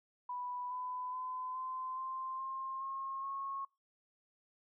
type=tone with pitch steps; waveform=sine; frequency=987.8 / 1002.2 / 1016.7 / 1031.5 / 1046.5 / 1061.8 / 1077.2 / 1092.9 Hz; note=B5 / B5 / B5 / C6 / C6 / C6 / C#6 / C#6; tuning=0 / +25 / +50 / -25 / 0 / +25 / -50 / -25 cents; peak=-38 dBFS; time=0.29-3.65 s; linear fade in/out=5 ms; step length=420 ms; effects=noise-tail reverb RT60 0.3 s tail -26 dB re dry